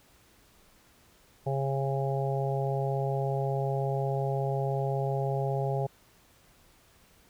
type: harmonic tone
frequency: 136.5 Hz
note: C#3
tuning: 26 cents flat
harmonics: 1 / 3 / 4 / 5 / 6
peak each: -29 / -34 / -35 / -36 / -37 dBFS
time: 1.46-5.87 s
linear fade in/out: 10 ms
effects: pink hiss -61 dBFS RMS until 7.29 s